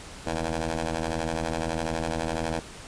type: ring-modulated tone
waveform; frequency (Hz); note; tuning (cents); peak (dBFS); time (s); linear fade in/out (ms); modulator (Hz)
10% pulse; 81.6; E2; -17; -16; 0.26-2.6; 5; 402
effects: pink hiss -43 dBFS RMS until 2.87 s + resampled to 22050 Hz